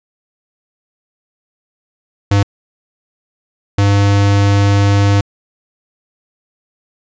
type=tone bursts at uneven times; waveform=square; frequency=100.5 Hz; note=G2; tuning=44 cents sharp; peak=-9 dBFS; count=2; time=2.31-2.43 / 3.78-5.21 s; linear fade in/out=5 ms; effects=resampled to 16000 Hz